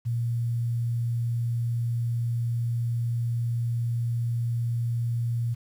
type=tone with quantisation; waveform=sine; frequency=117.8 Hz; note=A#2; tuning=19 cents sharp; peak=-24 dBFS; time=0.05-5.55 s; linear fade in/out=20 ms; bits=9; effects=none